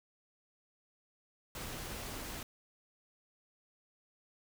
pink noise, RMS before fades -43 dBFS, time 1.55-2.43 s, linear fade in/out 2 ms, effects none

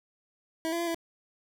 25% pulse tone with pitch steps, 323.9 / 338.7 / 341.3 / 333.2 Hz, E4 / E4 / F4 / E4, -30 / +47 / -40 / +19 cents, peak -25 dBFS, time 0.65-0.946 s, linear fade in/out 0 ms, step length 74 ms, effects none

